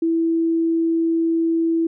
sine tone, 329.6 Hz, E4, in tune, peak -16 dBFS, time 0.02-1.87 s, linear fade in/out 5 ms, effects none

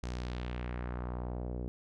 sawtooth tone with low-pass filter sweep, 61 Hz, B1, 21 cents flat, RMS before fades -38 dBFS, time 0.03-1.68 s, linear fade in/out 0 ms, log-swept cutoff 6800 to 420 Hz, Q 1.5, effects none

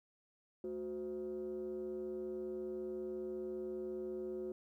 sine tone with frequency modulation, 367.7 Hz, F#4, 11 cents flat, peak -38 dBFS, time 0.64-4.52 s, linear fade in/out 2 ms, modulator 150 Hz, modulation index 0.67, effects tanh soft clip ceiling -35 dBFS + 13-bit

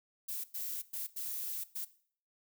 violet noise bursts at uneven times, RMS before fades -39 dBFS, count 5, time 0.28-0.44 / 0.54-0.82 / 0.93-1.07 / 1.16-1.64 / 1.75-1.85 s, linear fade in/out 10 ms, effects noise-tail reverb RT60 0.5 s tail -17 dB re dry

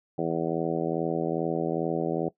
harmonic tone, 82.41 Hz, E2, in tune, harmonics 2 / 3 / 4 / 5 / 6 / 7 / 8 / 9, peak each -33 / -35 / -31 / -32 / -34 / -34 / -37 / -36 dBFS, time 0.18-2.29 s, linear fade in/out 5 ms, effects noise-tail reverb RT60 0.1 s tail -19 dB re dry

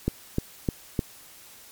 click train, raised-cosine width 3 ms, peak -10 dBFS, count 4, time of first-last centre 0.08-0.992 s, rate 3.29 Hz, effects white hiss -49 dBFS RMS until 1.71 s + MP3 96 kbps

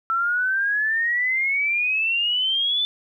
sine exponential sweep, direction up, 1330 to 3530 Hz, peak -19 dBFS, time 0.1-2.85 s, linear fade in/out 0 ms, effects 10-bit

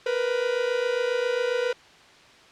45% pulse tone pair together, 471.4 / 498.8 Hz, A#4 / B4, +19 / +17 cents, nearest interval minor second, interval 98 cents, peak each -27 / -25 dBFS, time 0.06-1.73 s, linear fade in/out 5 ms, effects white hiss -51 dBFS RMS until 2.51 s + low-pass 4000 Hz 12 dB/octave

